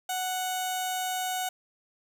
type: tone with notch filter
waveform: 15% pulse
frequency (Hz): 740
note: F#5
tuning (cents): 0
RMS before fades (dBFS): -31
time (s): 0.09-1.49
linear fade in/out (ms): 5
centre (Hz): 1900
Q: 0.79
effects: none